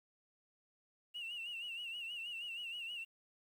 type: tone with vibrato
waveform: sine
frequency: 2800 Hz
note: F7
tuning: 4 cents sharp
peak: -40 dBFS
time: 1.14-3.05 s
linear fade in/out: 20 ms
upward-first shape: sine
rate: 6.3 Hz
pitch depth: 82 cents each way
effects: tanh soft clip ceiling -38 dBFS + 11-bit